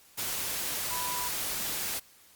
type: tone in noise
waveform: sine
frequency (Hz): 987.8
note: B5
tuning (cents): 0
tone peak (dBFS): -35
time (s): 0.9-1.29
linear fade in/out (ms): 20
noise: white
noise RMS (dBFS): -33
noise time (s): 0.17-2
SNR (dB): -5
effects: white hiss -58 dBFS RMS until 2.35 s + Opus 48 kbps